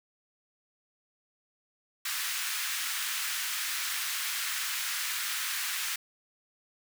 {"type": "high-pass noise", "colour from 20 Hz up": "pink", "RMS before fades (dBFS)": -33, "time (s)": [2.05, 5.96], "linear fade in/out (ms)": 5, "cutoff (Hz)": 1400, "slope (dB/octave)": 24, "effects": []}